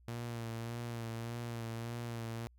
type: tone with vibrato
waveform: sawtooth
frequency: 116.54 Hz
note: A#2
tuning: in tune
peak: -35 dBFS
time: 0.08-2.47 s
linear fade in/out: 0 ms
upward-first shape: sine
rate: 1.7 Hz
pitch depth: 36 cents each way
effects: added 60 Hz sine -60 dBFS peak until 2.58 s